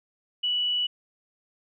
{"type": "tone", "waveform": "sine", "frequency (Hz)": 2950, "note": "F#7", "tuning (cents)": -6, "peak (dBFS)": -23, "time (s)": [0.43, 0.87], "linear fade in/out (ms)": 10, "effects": []}